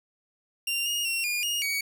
sawtooth tone with pitch steps, 2779 / 2856 / 2733 / 2425 / 2857 / 2253 Hz, F7 / F7 / F7 / D#7 / F7 / C#7, -9 / +38 / -38 / -45 / +39 / +28 cents, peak -23 dBFS, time 0.67-1.81 s, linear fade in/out 5 ms, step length 190 ms, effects none

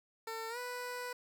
15% pulse tone with pitch glide, 450 to 493.6 Hz, A4 to B4, +39 to -1 cents, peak -33 dBFS, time 0.27-1.13 s, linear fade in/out 5 ms, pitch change +160 cents, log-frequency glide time 0.49-0.58 s, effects none

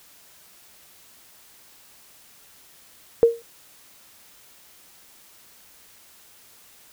sine tone with exponential decay, 464.7 Hz, A#4, 5 cents flat, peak -7 dBFS, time 3.23-3.42 s, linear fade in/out 0 ms, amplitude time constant 40 ms, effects white hiss -52 dBFS RMS until 6.92 s

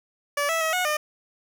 15% pulse tone with pitch steps, 576 / 655 / 640 / 729 / 605 Hz, D5 / E5 / D#5 / F#5 / D#5, -34 / -11 / +49 / -26 / -49 cents, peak -16 dBFS, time 0.37-0.97 s, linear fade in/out 5 ms, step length 120 ms, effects none

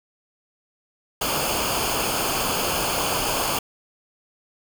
pink noise with comb filter, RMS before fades -24 dBFS, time 1.21-3.59 s, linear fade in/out 5 ms, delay 0.52 ms, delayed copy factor -0.7, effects none

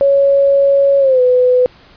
sine tone with pitch glide, 556 to 501.1 Hz, C#5 to B4, +5 to +25 cents, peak -7 dBFS, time 0.01-1.66 s, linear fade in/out 0 ms, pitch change -180 cents, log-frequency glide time 0.99-1.21 s, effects pink hiss -44 dBFS RMS until 1.96 s + resampled to 11025 Hz

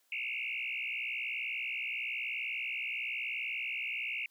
sine tone with frequency modulation, 2489 Hz, D#7, in tune, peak -34 dBFS, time 0.12-4.26 s, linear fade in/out 2 ms, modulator 61 Hz, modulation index 5.2, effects white hiss -72 dBFS RMS until 4.3 s + high-pass 300 Hz 12 dB/octave

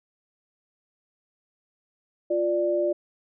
sine tone pair together, 349.9 / 589.5 Hz, F4 / D5, +3 / +6 cents, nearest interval major sixth, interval 903 cents, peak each -25 / -23 dBFS, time 2.3-2.93 s, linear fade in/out 10 ms, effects none

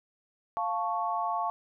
sine chord, F augmented, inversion none, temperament equal, 698.5 / 880 / 1108.7 Hz, F5 / A5 / C#6, 0 / 0 / 0 cents, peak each -32 dBFS, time 0.57-1.5 s, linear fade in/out 0 ms, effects none

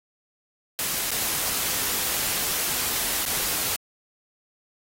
white noise with dropouts, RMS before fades -26 dBFS, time 0.79-3.76 s, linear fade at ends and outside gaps 0 ms, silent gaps 1.107-1.115 / 3.253-3.262 s, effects AAC 48 kbps

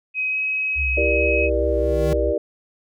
sine tone with pitch glide, 2529 to 2547 Hz, D#7 to D#7, +28 to +40 cents, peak -20 dBFS, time 0.14-1.5 s, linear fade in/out 50 ms, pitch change +12 cents, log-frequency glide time 0.3-0.36 s
sine tone with vibrato, 65.41 Hz, C2, in tune, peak -22 dBFS, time 0.75-2.34 s, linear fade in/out 50 ms, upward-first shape sine, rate 4.6 Hz, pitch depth 86 cents each way
sine chord, E half-diminished seventh, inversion none, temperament just, 329.6 / 395.6 / 474.7 / 593.3 Hz, E4 / G4 / Bb4 / D5, 0 / +16 / +31 / +18 cents, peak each -27 / -25 / -24 / -22 dBFS, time 0.97-2.38 s, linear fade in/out 5 ms
square tone with exponential growth, 155.3 Hz, D#3, 3 cents flat, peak -22 dBFS, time 1.48-2.13 s, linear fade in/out 0 ms, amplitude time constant 140 ms
effects none

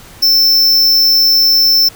square tone, 5330 Hz, E8, 18 cents sharp, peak -7 dBFS, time 0.22-1.89 s, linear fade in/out 10 ms, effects pink hiss -37 dBFS RMS until 1.95 s

